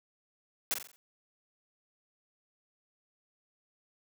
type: noise with echo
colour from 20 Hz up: white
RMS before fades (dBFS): -30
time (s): 0.71-0.74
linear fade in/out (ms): 0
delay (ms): 44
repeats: 5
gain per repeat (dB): -7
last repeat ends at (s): 0.96
effects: high-pass 200 Hz 12 dB/octave